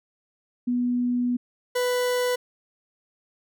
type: tone pair in turn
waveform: sine / 40% pulse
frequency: 245.1 / 495.3 Hz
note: B3 / B4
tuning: -13 / +5 cents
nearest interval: octave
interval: 1218 cents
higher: second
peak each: -21 dBFS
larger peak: neither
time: 0.67-1.37 / 1.75-2.36 s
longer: first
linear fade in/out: 10 ms
effects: none